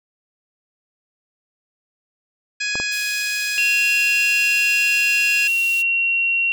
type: harmonic tone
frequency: 834 Hz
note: G#5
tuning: 7 cents sharp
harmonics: 2 / 3 / 4 / 5 / 6 / 7 / 8 / 9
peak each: -26 / -24 / -34 / -34 / -29 / -39 / -40 / -33 dBFS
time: 2.6-5.48 s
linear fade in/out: 10 ms
type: clicks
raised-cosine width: 1 ms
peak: -14 dBFS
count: 2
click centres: 2.755 / 2.8 s
type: band-pass noise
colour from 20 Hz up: white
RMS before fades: -34 dBFS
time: 2.91-5.83 s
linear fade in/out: 20 ms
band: 3600 to 13000 Hz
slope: 12 dB/octave
type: tone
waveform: sine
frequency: 2740 Hz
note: F7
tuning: 34 cents flat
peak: -16 dBFS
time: 3.58-6.52 s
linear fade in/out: 0 ms
effects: none